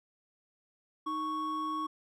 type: tone pair together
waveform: triangle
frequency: 311.1 / 1108.7 Hz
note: D#4 / C#6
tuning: 0 / 0 cents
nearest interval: octave + minor seventh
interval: 2200 cents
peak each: -36 / -31 dBFS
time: 1.06-1.87 s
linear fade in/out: 10 ms
effects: none